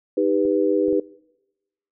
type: chord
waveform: sine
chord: Eb augmented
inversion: none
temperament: equal with one note detuned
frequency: 311.1 / 396.8 / 493.9 Hz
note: Eb4 / G4 / B4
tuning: 0 / +21 / 0 cents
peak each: -22 / -21 / -21 dBFS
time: 0.17-1 s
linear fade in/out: 5 ms
type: clicks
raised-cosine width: 2 ms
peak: -25 dBFS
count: 3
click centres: 0.453 / 0.883 / 0.928 s
effects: noise-tail reverb RT60 1.0 s tail -23 dB re dry